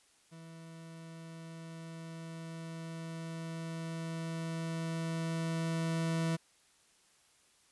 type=tone with level ramp; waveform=40% pulse; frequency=163.9 Hz; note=E3; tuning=10 cents flat; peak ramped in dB=-48 to -29 dBFS; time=0.31-6.37 s; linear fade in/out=20 ms; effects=white hiss -67 dBFS RMS until 7.71 s + resampled to 24000 Hz